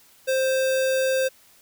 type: tone with sample-and-hold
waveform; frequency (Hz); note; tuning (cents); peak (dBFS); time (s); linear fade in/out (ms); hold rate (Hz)
sine; 526; C5; +9; -19; 0.27-1.29; 20; 2100
effects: white hiss -55 dBFS RMS until 1.61 s